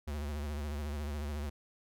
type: tone with vibrato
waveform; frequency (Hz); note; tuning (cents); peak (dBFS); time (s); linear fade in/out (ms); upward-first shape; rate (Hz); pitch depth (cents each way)
square; 73.42; D2; 0; -36; 0.07-1.5; 10; sine; 14; 76
effects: none